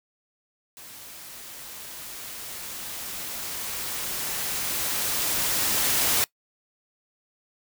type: noise with level ramp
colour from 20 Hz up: white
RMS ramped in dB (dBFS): -44 to -22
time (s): 0.77-6.24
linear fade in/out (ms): 0
effects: noise-tail reverb RT60 0.1 s tail -22 dB re dry